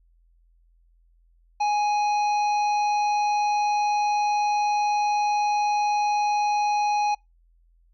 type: harmonic tone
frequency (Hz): 832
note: G#5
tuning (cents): +3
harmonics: 1 / 3 / 5 / 7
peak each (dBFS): -20 / -34 / -39 / -42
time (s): 1.6-7.15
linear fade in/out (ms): 10
effects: noise-tail reverb RT60 0.2 s tail -26 dB re dry + added 42 Hz sine -57 dBFS peak until 7.93 s